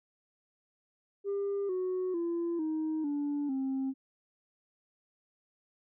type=tone with pitch steps; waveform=sine; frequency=399.8 / 368.7 / 340.1 / 313.7 / 289.3 / 266.8 Hz; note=G4 / F#4 / F4 / D#4 / D4 / C4; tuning=+34 / -6 / -46 / +14 / -26 / +34 cents; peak=-28 dBFS; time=1.24-3.94 s; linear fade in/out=50 ms; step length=450 ms; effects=tanh soft clip ceiling -28 dBFS